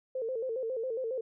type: tone with vibrato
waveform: sine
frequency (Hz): 484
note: B4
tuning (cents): -35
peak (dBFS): -31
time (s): 0.15-1.21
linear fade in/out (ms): 5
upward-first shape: square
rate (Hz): 7.3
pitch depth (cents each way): 120
effects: none